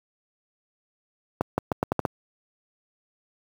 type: accelerating click train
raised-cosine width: 1 ms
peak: -8 dBFS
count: 7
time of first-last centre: 1.41-2.052 s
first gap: 170 ms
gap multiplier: 0.81
effects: high-pass 80 Hz 12 dB/octave + 7-bit